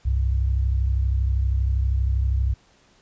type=tone pair together; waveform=sine; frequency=65.41 / 98 Hz; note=C2 / G2; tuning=0 / 0 cents; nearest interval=perfect fifth; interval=700 cents; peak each=-19 / -26 dBFS; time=0.05-2.54 s; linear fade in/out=10 ms; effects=pink hiss -58 dBFS RMS until 3.01 s + resampled to 16000 Hz